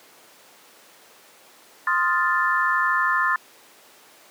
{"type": "chord", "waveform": "sine", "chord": "F dominant seventh", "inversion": "second", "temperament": "equal", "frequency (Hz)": [1046.5, 1244.5, 1396.9, 1760], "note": ["C6", "Eb6", "F6", "A6"], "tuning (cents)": [0, 0, 0, 0], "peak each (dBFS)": [-23, -26, -26, -22], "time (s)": [1.87, 3.36], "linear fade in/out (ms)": 2, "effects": ["pink hiss -50 dBFS RMS until 4.3 s", "high-pass 400 Hz 12 dB/octave"]}